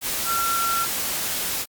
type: tone in noise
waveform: sine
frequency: 1362 Hz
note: F6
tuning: 44 cents flat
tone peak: -22 dBFS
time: 0.25-0.87 s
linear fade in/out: 50 ms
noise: white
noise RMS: -26 dBFS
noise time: 0.01-1.66 s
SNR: +1 dB
effects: Opus 48 kbps